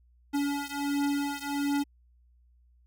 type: beating tone pair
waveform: square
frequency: 283.9 / 285.3 Hz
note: C#4 / C#4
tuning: +41 / +50 cents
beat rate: 1.4 Hz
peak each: -31 / -32 dBFS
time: 0.33-1.84 s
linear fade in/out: 20 ms
effects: added 60 Hz sine -59 dBFS peak until 2.86 s